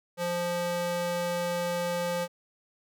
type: tone with high-pass filter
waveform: square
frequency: 174.61 Hz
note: F3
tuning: in tune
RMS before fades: -30 dBFS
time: 0.17-2.28 s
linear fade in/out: 50 ms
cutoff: 370 Hz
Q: 2.4
effects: none